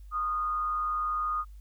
sine tone with frequency modulation, 1233 Hz, D#6, 16 cents flat, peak -27 dBFS, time 0.11-1.45 s, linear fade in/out 50 ms, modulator 153 Hz, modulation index 0.27, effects added 50 Hz sine -44 dBFS peak until 1.6 s + white hiss -70 dBFS RMS until 1.6 s

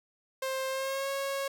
sawtooth tone with pitch glide, 528 to 549.5 Hz, C5 to C#5, +16 to -15 cents, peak -27 dBFS, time 0.42-1.48 s, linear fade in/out 5 ms, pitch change +69 cents, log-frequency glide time 0.69-1.1 s, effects 11-bit

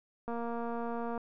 click train, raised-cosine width 1 ms, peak -25 dBFS, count 211, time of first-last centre 0.28-1.177 s, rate 234 Hz, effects none

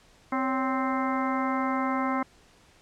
harmonic tone with a mistuned harmonic, 261.6 Hz, C4, in tune, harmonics 1 / 2 / 3 / 4 / 5 / 6 / 7 / 8, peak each -28 / -35 / -33 / -31 / -34 / -42 / -43 / -38 dBFS, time 0.32-2.23 s, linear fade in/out 5 ms, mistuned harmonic 2, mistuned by +100 cents, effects pink hiss -58 dBFS RMS until 2.81 s + low-pass 8000 Hz 12 dB/octave

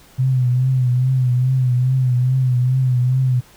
sine tone with vibrato, 127.4 Hz, C3, 46 cents flat, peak -13 dBFS, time 0.18-3.41 s, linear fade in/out 20 ms, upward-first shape triangle, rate 2.4 Hz, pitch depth 66 cents each way, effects pink hiss -48 dBFS RMS until 3.56 s

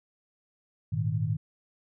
sine chord, Ab suspended second, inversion none, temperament equal, 103.83 / 116.54 / 155.56 Hz, Ab2 / Bb2 / Eb3, 0 / 0 / 0 cents, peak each -30 dBFS, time 0.92-1.37 s, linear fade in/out 10 ms, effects none

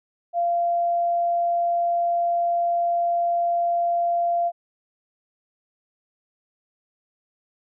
sine tone, 690 Hz, F5, 21 cents flat, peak -19 dBFS, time 0.33-4.52 s, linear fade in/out 50 ms, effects none

